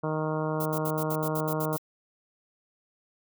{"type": "harmonic tone", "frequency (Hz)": 155.56, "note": "D#3", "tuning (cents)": 0, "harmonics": [1, 2, 3, 4, 5, 6, 7, 8, 9], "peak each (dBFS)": [-31, -34, -33, -34, -41, -38, -38, -43, -43], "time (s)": [0.03, 1.77], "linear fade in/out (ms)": 10}
{"type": "noise bursts", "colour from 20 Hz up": "violet", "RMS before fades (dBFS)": -36, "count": 10, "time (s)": [0.6, 1.782], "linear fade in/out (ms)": 5, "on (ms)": 57, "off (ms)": 68}
{"effects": []}